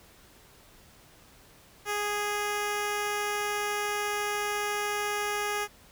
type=tone; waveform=10% pulse; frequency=414 Hz; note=G#4; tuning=5 cents flat; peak=-20 dBFS; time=1.85-5.68 s; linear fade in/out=50 ms; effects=pink hiss -56 dBFS RMS until 5.91 s